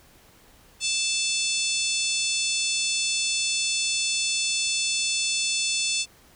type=harmonic tone; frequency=880 Hz; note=A5; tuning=in tune; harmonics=3 / 4 / 5 / 6 / 7 / 8 / 9 / 10; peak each=-29 / -30 / -31 / -32 / -32 / -33 / -34 / -34 dBFS; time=0.8-6.06 s; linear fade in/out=50 ms; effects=pink hiss -55 dBFS RMS until 6.35 s